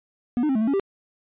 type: tone with pitch steps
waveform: triangle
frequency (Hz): 242.5 / 304.3 / 266.3 / 216 / 223.1 / 278 / 393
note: B3 / D#4 / C4 / A3 / A3 / C#4 / G4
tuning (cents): -31 / -38 / +31 / -32 / +24 / +5 / +4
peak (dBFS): -17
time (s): 0.37-0.797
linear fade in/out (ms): 0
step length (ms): 61
effects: resampled to 8000 Hz